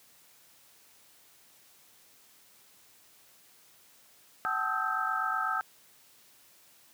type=tone cluster; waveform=sine; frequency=755 / 872 / 1267 / 1315 / 1568 Hz; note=F#5 / A5 / D#6 / E6 / G6; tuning=+35 / -16 / +31 / -5 / 0 cents; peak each=-37 / -38 / -34 / -32 / -34 dBFS; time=4.45-5.61 s; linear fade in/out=0 ms; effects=white hiss -60 dBFS RMS until 6.93 s + high-pass 80 Hz 12 dB/octave